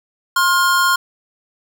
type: tone pair together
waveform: square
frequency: 1061 / 1416.3 Hz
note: C6 / F6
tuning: +24 / +24 cents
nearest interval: perfect fourth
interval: 500 cents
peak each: -16 dBFS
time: 0.36-0.96 s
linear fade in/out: 5 ms
effects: none